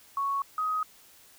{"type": "tone pair in turn", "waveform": "sine", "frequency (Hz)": [1110, 1258.2], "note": ["C#6", "D#6"], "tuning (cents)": [2, 19], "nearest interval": "major second", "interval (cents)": 217, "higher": "second", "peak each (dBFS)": -26, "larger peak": "neither", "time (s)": [[0.17, 0.42], [0.58, 0.83]], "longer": "neither", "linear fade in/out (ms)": 2, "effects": ["white hiss -56 dBFS RMS until 1.38 s"]}